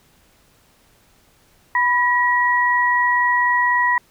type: tone pair together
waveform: sine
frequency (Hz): 987.8 / 1911.6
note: B5 / A#6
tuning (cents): 0 / +43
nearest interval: major seventh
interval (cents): 1143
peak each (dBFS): -17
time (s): 1.75-3.98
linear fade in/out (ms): 2
effects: pink hiss -56 dBFS RMS until 4.1 s